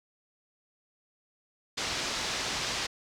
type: low-pass noise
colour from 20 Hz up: white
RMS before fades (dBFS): -33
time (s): 1.77-2.87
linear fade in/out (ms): 10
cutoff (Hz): 6000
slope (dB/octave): 24
effects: none